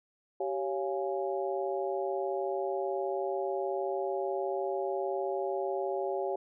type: harmonic tone with a mistuned harmonic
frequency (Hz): 138.59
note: C#3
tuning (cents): 0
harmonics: 3 / 4 / 5 / 6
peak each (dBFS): -33 / -35 / -37 / -39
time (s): 0.4-6.36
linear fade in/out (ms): 5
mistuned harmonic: 3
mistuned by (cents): -120
effects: none